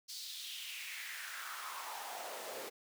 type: noise with high-pass filter sweep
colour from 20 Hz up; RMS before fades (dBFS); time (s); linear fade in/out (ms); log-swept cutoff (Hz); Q
pink; -45; 0.08-2.7; 20; 4700 to 450; 3.3
effects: none